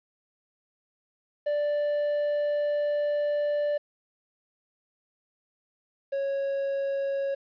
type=tone pair in turn; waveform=triangle; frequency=587.3 / 551.6 Hz; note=D5 / C#5; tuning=0 / -9 cents; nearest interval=minor second; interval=109 cents; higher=first; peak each=-22 / -24 dBFS; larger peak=first; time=1.46-3.78 / 6.12-7.35 s; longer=first; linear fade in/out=10 ms; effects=resampled to 11025 Hz + 10-bit